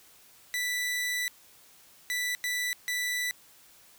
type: tone bursts at uneven times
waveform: sawtooth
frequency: 1975.5 Hz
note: B6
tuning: in tune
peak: -25 dBFS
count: 4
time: 0.54-1.28 / 2.1-2.35 / 2.44-2.73 / 2.88-3.31 s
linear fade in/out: 0 ms
effects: white hiss -57 dBFS RMS until 3.98 s